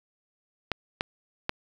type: clicks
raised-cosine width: 0.3 ms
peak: -10 dBFS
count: 3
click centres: 0.717 / 1.009 / 1.494 s
effects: 7-bit